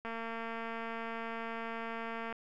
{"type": "click train", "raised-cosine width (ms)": 0.5, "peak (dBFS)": -26, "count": 520, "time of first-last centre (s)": [0.05, 2.326], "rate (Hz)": 228, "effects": []}